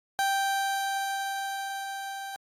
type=tone with level ramp; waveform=30% pulse; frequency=784 Hz; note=G5; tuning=in tune; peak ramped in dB=-21 to -33 dBFS; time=0.19-2.36 s; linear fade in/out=0 ms; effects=AAC 48 kbps